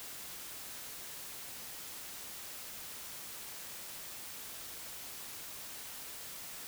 silence, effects white hiss -46 dBFS RMS until 6.67 s

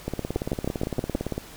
two click trains, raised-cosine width 2 ms, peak -11 / -14 dBFS, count 6 / 24, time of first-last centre 0.36-1.15 / 0.08-1.379 s, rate 6.33 / 17.7 Hz, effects pink hiss -45 dBFS RMS until 1.56 s

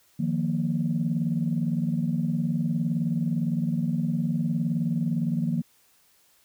sine chord, Eb suspended second, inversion none, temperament just, 155.56 / 175.01 / 233.3 Hz, Eb3 / F3 / Bb3, 0 / +4 / +2 cents, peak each -27 dBFS, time 0.19-5.62 s, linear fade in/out 10 ms, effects tanh soft clip ceiling -15 dBFS + white hiss -62 dBFS RMS until 6.44 s

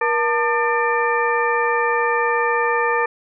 sine tone cluster, 475.2 / 896 / 1204 / 1793 / 2358 Hz, A#4 / A5 / D6 / A6 / D7, +33 / +31 / +43 / +32 / +6 cents, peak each -21 / -22 / -23 / -22 / -28 dBFS, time 0.01-3.06 s, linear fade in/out 5 ms, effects none

